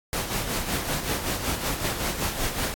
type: noise with tremolo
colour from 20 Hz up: pink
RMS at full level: -26 dBFS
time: 0.13-2.74 s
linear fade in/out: 0 ms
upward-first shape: sine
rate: 5.3 Hz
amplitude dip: 55%
effects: AAC 64 kbps